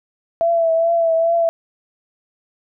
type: tone with vibrato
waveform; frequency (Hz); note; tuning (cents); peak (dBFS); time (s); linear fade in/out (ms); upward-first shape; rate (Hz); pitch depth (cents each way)
sine; 665; E5; +15; -13; 0.41-1.49; 0; triangle; 2.4; 40
effects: none